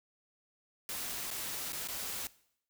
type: noise with dropouts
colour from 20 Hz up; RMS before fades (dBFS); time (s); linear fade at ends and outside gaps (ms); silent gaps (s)
white; -39; 0.89-2.27; 1; 1.305-1.311 / 1.723-1.73 / 1.874-1.885
effects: noise-tail reverb RT60 0.7 s tail -20 dB re dry